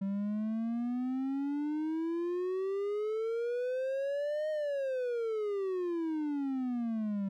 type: exponential two-way sweep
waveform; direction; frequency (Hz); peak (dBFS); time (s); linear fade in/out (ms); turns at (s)
triangle; up then down; 193.4 to 622.3 to 193.4; -29; 0.01-7.29; 10; 4.5
effects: none